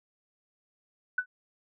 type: tone with exponential decay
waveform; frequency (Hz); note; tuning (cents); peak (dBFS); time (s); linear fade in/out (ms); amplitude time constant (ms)
sine; 1493; F#6; +15; -21; 1.18-1.26; 5; 17
effects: none